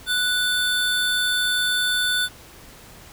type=tone pair together; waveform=square; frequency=1480 / 3527 Hz; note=F#6 / A7; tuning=0 / +3 cents; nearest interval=octave + minor third; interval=1503 cents; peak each=-23 dBFS; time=0.06-2.29 s; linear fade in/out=50 ms; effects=pink hiss -45 dBFS RMS until 3.12 s